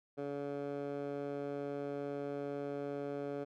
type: tone with band-pass filter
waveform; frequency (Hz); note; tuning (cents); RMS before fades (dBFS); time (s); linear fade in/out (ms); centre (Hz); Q
15% pulse; 142.3; C#3; +46; -40; 0.17-3.45; 20; 490; 1.2
effects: none